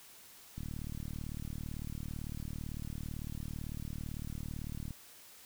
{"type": "click train", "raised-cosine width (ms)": 5, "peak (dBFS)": -29, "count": 165, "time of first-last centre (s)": [0.58, 4.907], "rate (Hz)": 37.9, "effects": ["white hiss -56 dBFS RMS until 5.45 s"]}